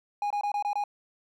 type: tone bursts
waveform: triangle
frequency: 822 Hz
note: G#5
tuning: 18 cents flat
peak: -24 dBFS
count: 6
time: 0.22-0.839 s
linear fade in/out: 2 ms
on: 84 ms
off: 23 ms
effects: none